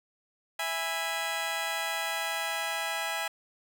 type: chord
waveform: 15% pulse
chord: E major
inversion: none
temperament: just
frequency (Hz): 659.3 / 824.1 / 988.9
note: E5 / G#5 / B5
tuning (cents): 0 / -14 / +2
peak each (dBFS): -29 / -27 / -32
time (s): 0.59-3.28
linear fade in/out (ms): 5
effects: none